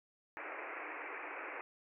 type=band-pass noise; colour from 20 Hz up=white; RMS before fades=-45 dBFS; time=0.37-1.61 s; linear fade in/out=0 ms; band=290 to 2500 Hz; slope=96 dB/octave; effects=none